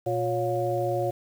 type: harmonic tone with a mistuned harmonic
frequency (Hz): 118.7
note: A#2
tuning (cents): +32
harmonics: 1 / 3 / 5 / 6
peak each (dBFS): -31 / -29 / -28 / -30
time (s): 0.06-1.11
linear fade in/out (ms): 10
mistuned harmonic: 5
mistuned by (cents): -110
effects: 8-bit